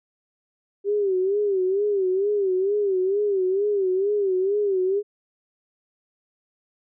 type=tone with vibrato; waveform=sine; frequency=392 Hz; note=G4; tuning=in tune; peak=-19 dBFS; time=0.84-5.03 s; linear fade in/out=50 ms; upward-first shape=sine; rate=2.2 Hz; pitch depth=110 cents each way; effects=none